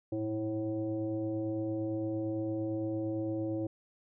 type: tone with frequency modulation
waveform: sine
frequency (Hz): 326.9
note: E4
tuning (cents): -14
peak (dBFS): -31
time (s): 0.12-3.67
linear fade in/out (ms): 5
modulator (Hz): 215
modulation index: 0.88
effects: none